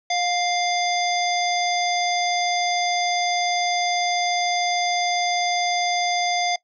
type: harmonic tone with a mistuned harmonic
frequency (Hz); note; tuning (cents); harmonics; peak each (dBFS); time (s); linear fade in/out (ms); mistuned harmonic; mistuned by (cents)
698.5; F5; 0; 1 / 3 / 5 / 7 / 9; -22 / -27 / -29 / -30 / -32; 0.1-6.56; 5; 1; +28
effects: noise-tail reverb RT60 0.1 s tail -20 dB re dry